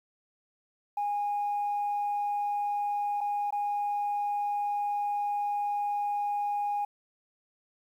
sine tone with dropouts, 821 Hz, G#5, 20 cents flat, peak -26 dBFS, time 0.97-6.85 s, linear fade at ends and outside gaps 5 ms, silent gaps 3.207-3.211 / 3.507-3.524 s, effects tanh soft clip ceiling -24 dBFS + 10-bit

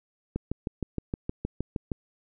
click train, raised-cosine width 3 ms, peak -16 dBFS, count 11, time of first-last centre 0.36-1.918 s, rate 6.42 Hz, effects none

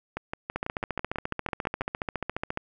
two click trains, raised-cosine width 0.5 ms, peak -14 / -16 dBFS, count 30 / 11, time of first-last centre 0.56-2.574 / 0.17-1.817 s, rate 14.4 / 6.07 Hz, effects none

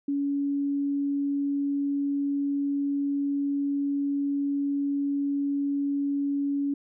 sine tone, 282.1 Hz, C#4, 30 cents sharp, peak -24 dBFS, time 0.08-6.74 s, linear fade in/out 5 ms, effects none

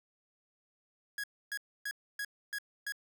45% pulse tone bursts, 1661.2 Hz, G#6, in tune, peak -35 dBFS, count 6, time 1.18-2.922 s, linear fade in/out 2 ms, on 57 ms, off 280 ms, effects none

